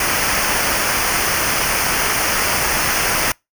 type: noise with comb filter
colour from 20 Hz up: pink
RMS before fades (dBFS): -18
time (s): 0-3.32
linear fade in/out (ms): 2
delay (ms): 0.26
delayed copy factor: -0.7
effects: noise-tail reverb RT60 0.2 s tail -26 dB re dry